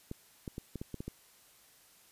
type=clicks; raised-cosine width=3 ms; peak=-26 dBFS; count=8; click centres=0.114 / 0.478 / 0.581 / 0.757 / 0.815 / 0.943 / 1.005 / 1.08 s; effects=white hiss -62 dBFS RMS until 2.11 s + resampled to 32000 Hz